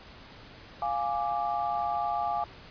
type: chord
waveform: sine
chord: D diminished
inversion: first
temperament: equal with one note detuned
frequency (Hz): 698.5 / 828.2 / 1174.7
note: F5 / Ab5 / D6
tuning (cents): 0 / -5 / 0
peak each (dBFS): -31 / -30 / -34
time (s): 0.82-2.44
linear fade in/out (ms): 2
effects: pink hiss -49 dBFS RMS until 2.7 s + resampled to 11025 Hz